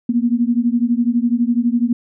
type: beating tone pair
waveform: sine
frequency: 233.1 / 245.1 Hz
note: A#3 / B3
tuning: 0 / -13 cents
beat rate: 12 Hz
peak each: -16 / -17 dBFS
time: 0.09-1.93 s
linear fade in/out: 5 ms
effects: none